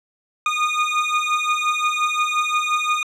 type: beating tone pair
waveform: 25% pulse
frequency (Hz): 1225 / 1230.7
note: D#6 / D#6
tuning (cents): -27 / -19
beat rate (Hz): 5.7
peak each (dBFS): -18 / -17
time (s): 0.46-3.03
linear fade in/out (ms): 2
effects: low-pass 6000 Hz 12 dB/octave